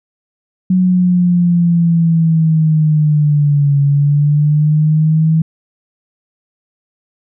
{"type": "linear two-way sweep", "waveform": "sine", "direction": "down then up", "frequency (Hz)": [185, 140.9, 161], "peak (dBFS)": -8, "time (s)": [0.7, 5.42], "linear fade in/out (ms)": 5, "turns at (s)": 3.8, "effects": []}